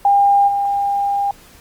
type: tone with level steps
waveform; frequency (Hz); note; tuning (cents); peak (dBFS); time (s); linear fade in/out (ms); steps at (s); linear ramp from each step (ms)
sine; 803; G5; +41; -9 / -15; 0.05-1.31; 2; 0.47; 20
effects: pink hiss -45 dBFS RMS until 1.6 s + Opus 24 kbps